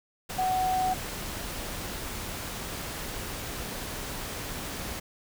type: tone in noise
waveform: sine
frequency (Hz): 745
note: F#5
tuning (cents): +12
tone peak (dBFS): -24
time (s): 0.38-0.94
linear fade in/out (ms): 10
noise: pink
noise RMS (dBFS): -36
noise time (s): 0.29-5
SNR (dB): +9
effects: none